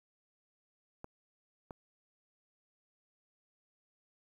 clicks, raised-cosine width 1 ms, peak -30 dBFS, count 2, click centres 1.044 / 1.708 s, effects 10-bit

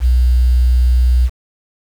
sine tone with quantisation, 61.74 Hz, B1, in tune, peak -8 dBFS, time 0-1.3 s, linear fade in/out 50 ms, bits 6, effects none

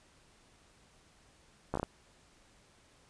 slowing click train, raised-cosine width 1 ms, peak -19 dBFS, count 5, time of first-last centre 1.74-1.83 s, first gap 14 ms, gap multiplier 1.33, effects pink hiss -64 dBFS RMS until 3.09 s + resampled to 22050 Hz

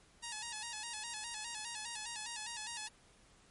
5% pulse tone with vibrato, 897 Hz, A5, 33 cents sharp, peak -29 dBFS, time 0.22-2.89 s, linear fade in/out 20 ms, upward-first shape square, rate 4.9 Hz, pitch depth 79 cents each way, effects pink hiss -65 dBFS RMS until 3.5 s + MP3 48 kbps

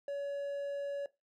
triangle tone, 565 Hz, C#5, 33 cents sharp, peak -33 dBFS, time 0.08-1.06 s, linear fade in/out 2 ms, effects noise-tail reverb RT60 0.2 s tail -18 dB re dry

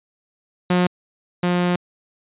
sawtooth tone pair in turn, 179.3 / 177.34 Hz, F3 / F3, +46 / +27 cents, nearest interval unison, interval 19 cents, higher first, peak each -11 / -13 dBFS, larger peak first, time 0.7-0.87 / 1.43-1.76 s, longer second, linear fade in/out 5 ms, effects resampled to 8000 Hz

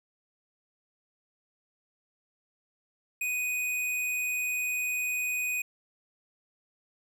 square tone, 2490 Hz, D#7, 1 cent sharp, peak -29 dBFS, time 3.21-5.62 s, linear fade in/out 5 ms, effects none

